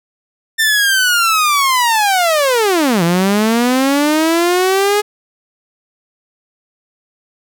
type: linear two-way sweep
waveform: sawtooth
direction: down then up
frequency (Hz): 1803 to 164.81 to 420.1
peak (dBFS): -7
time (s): 0.58-5.02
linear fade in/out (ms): 20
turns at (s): 3.03
effects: none